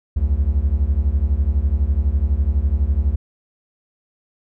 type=beating tone pair; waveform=triangle; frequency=64 / 76 Hz; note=C2 / D#2; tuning=-38 / -40 cents; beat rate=12 Hz; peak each=-16 dBFS; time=0.16-3.16 s; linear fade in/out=10 ms; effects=none